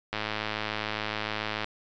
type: click train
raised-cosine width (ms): 0.3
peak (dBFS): -14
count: 163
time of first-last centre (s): 0.13-1.644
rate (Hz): 107
effects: resampled to 16000 Hz